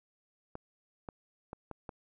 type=clicks; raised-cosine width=1 ms; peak=-27 dBFS; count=5; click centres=0.554 / 1.088 / 1.531 / 1.713 / 1.892 s; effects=none